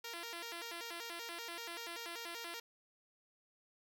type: tone with vibrato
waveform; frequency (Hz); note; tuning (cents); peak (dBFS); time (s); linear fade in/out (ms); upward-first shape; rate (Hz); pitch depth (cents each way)
5% pulse; 398.1; G4; +27; -32; 0.04-2.6; 5; square; 5.2; 270
effects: none